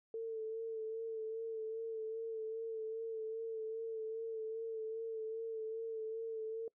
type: tone with vibrato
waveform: sine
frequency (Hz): 446.3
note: A4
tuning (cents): +25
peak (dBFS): -38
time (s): 0.14-6.68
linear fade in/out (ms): 2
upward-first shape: sine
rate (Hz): 2.5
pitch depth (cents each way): 30
effects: noise-tail reverb RT60 0.1 s tail -24 dB re dry